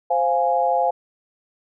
sine chord, F minor, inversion second, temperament equal, 523.3 / 698.5 / 830.6 Hz, C5 / F5 / Ab5, 0 / 0 / 0 cents, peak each -22 / -20 / -21 dBFS, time 0.1-0.91 s, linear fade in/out 10 ms, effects none

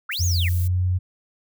sine linear two-way sweep, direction up then down, 1189 to 6890 to 1750 Hz, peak -25 dBFS, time 0.09-0.49 s, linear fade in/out 5 ms, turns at 0.25 s
violet noise, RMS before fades -36 dBFS, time 0.11-0.68 s, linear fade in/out 10 ms
sine tone with pitch glide, 87.31 to 91.07 Hz, F2 to F#2, 0 to -27 cents, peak -18 dBFS, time 0.19-0.99 s, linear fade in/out 20 ms, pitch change +73 cents, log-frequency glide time 0.39-0.81 s
effects none

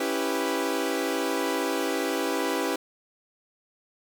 sawtooth chord, C# half-diminished seventh, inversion none, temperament equal, 277.2 / 329.6 / 392 / 493.9 Hz, C#4 / E4 / G4 / B4, 0 / 0 / 0 / 0 cents, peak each -27 dBFS, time 0-2.76 s, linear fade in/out 5 ms, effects none

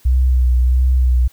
sine tone with vibrato, 63 Hz, B1, 35 cents sharp, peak -9 dBFS, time 0.05-1.28 s, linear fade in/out 10 ms, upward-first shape sine, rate 1.5 Hz, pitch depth 33 cents each way, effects tanh soft clip ceiling -6 dBFS + white hiss -51 dBFS RMS until 1.32 s

